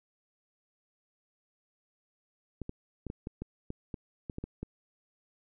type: clicks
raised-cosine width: 3 ms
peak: -24 dBFS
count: 12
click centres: 2.617 / 2.694 / 3.067 / 3.101 / 3.271 / 3.42 / 3.704 / 3.942 / 4.298 / 4.384 / 4.44 / 4.63 s
effects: none